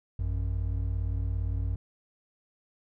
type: tone pair together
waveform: triangle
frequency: 55 / 92.5 Hz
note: A1 / F#2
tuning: 0 / 0 cents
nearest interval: major sixth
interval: 900 cents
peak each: -28 dBFS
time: 0.19-1.76 s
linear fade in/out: 5 ms
effects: none